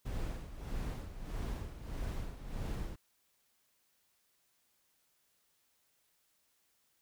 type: noise with tremolo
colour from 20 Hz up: brown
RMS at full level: -37 dBFS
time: 0.05-2.96 s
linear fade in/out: 10 ms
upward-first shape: sine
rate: 1.6 Hz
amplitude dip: 70%
effects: white hiss -75 dBFS RMS until 7.01 s